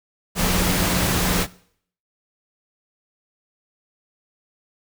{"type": "tone in noise", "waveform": "sine", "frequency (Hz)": 181.2, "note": "F#3", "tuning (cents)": -36, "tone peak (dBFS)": -23, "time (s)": [0.35, 1.47], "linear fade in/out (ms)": 50, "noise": "pink", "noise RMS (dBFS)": -21, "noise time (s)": [0.35, 1.47], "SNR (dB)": -5, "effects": ["noise-tail reverb RT60 0.6 s tail -20 dB re dry"]}